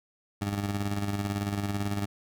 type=tone with tremolo; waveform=20% pulse; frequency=101.1 Hz; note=G#2; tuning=46 cents flat; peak=-22 dBFS; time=0.41-2.06 s; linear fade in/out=10 ms; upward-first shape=square; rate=18 Hz; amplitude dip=45%; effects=none